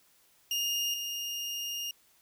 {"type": "tone pair in turn", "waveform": "30% pulse", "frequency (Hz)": [2833, 2833], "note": ["F7", "F7"], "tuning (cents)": [24, 24], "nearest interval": "unison", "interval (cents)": 0, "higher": "neither", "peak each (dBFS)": [-26, -31], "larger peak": "first", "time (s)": [[0.51, 0.94], [0.94, 1.91]], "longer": "second", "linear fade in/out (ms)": 2, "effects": ["white hiss -65 dBFS RMS until 2.21 s"]}